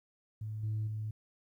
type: tone with level steps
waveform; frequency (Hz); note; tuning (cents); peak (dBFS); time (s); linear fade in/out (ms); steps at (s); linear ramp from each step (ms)
sine; 108; A2; -32; -36 / -30 / -34; 0.41-1.11; 5; 0.63 / 0.87; 5
effects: tanh soft clip ceiling -29 dBFS + 12-bit